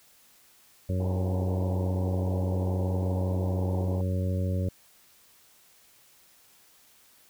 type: harmonic tone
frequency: 92.5 Hz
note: F#2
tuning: in tune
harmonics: 1 / 2 / 3 / 4 / 5 / 6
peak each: -26 / -33 / -39 / -42 / -41 / -38 dBFS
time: 0.89-4.69 s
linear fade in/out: 5 ms
type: band-pass noise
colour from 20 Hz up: pink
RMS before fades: -40 dBFS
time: 1-4.01 s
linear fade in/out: 2 ms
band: 260 to 970 Hz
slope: 96 dB/octave
effects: white hiss -59 dBFS RMS until 7.29 s